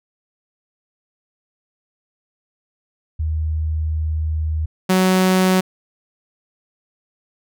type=tone pair in turn; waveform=sine / sawtooth; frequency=78.3 / 186.23 Hz; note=D#2 / F#3; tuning=+11 / +11 cents; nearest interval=octave + minor third; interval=1500 cents; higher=second; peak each=-18 / -9 dBFS; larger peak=second; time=3.19-4.66 / 4.89-5.61 s; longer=first; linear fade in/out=10 ms; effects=none